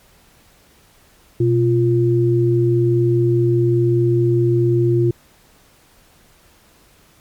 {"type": "tone pair together", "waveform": "sine", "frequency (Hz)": [123, 347.9], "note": ["B2", "F4"], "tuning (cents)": [-7, -7], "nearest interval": "octave + tritone", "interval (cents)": 1800, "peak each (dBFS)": -15, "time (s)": [1.4, 5.11], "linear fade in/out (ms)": 5, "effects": ["pink hiss -52 dBFS RMS until 7.2 s", "MP3 96 kbps"]}